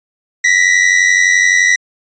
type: tone pair together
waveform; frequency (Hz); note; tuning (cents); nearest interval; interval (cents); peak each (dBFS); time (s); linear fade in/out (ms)
45% pulse; 1906.3 / 1998; A#6 / B6; +38 / +20; minor second; 82; -11; 0.44-1.76; 5
effects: resampled to 16000 Hz